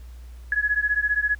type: beating tone pair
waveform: sine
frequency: 1678 / 1693 Hz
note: G#6 / G#6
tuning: +17 / +33 cents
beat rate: 15 Hz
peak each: -23 dBFS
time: 0.52-1.35 s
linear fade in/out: 2 ms
effects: added 60 Hz sine -38 dBFS peak until 1.39 s + pink hiss -57 dBFS RMS until 1.39 s